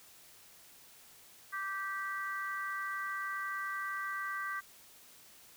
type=harmonic tone; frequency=390.4 Hz; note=G4; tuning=7 cents flat; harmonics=3 / 4 / 5; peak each=-39 / -39 / -42 dBFS; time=1.52-4.61 s; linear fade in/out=20 ms; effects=white hiss -58 dBFS RMS until 5.56 s